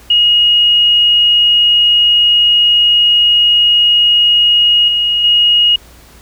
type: tone with level steps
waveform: sine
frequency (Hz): 2880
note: F#7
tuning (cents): -47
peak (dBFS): -6 / -10 / -6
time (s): 0.1-5.76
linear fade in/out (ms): 5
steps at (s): 4.88 / 5.24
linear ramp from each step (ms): 2
effects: added 60 Hz sine -41 dBFS peak until 6.21 s + pink hiss -42 dBFS RMS until 6.21 s